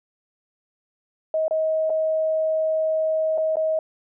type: tone with dropouts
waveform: sine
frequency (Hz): 633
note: D#5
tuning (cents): +30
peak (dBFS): -19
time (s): 1.34-3.79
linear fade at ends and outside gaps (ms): 2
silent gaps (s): 1.481-1.509 / 1.897-1.902 / 3.377-3.381 / 3.557-3.568
effects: none